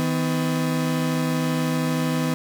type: tone pair together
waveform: 35% pulse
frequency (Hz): 159 / 251.9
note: D#3 / B3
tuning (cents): +38 / +34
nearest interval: minor sixth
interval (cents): 796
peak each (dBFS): -22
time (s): 0-2.34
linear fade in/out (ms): 0
effects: none